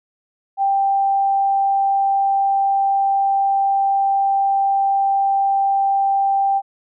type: tone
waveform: sine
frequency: 787 Hz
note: G5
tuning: 7 cents sharp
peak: -14 dBFS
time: 0.57-6.62 s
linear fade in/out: 50 ms
effects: none